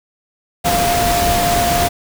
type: tone in noise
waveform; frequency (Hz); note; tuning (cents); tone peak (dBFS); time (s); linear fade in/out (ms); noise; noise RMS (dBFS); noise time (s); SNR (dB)
sine; 698.5; F5; 0; -15; 0.64-1.89; 20; pink; -18; 0.64-1.89; 0
effects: none